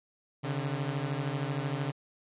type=beating tone pair; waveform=sawtooth; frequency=135.4 / 148.4 Hz; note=C#3 / D3; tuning=-40 / +18 cents; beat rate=13 Hz; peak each=-29 / -30 dBFS; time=0.43-1.92 s; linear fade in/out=20 ms; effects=resampled to 8000 Hz